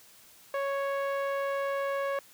sawtooth tone with low-pass filter, 554.4 Hz, C#5, in tune, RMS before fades -31 dBFS, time 0.54-2.19 s, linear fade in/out 2 ms, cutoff 1800 Hz, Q 0.97, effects white hiss -56 dBFS RMS until 2.33 s

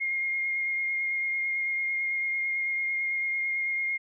sine tone with vibrato, 2135 Hz, C7, 34 cents sharp, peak -26 dBFS, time 0-3.98 s, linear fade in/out 20 ms, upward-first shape sine, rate 9 Hz, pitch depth 13 cents each way, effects none

